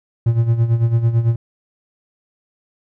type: tone with tremolo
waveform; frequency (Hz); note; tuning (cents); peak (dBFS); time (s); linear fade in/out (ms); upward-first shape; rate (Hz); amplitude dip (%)
triangle; 116; A#2; -8; -8; 0.26-1.36; 5; sine; 9; 70
effects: none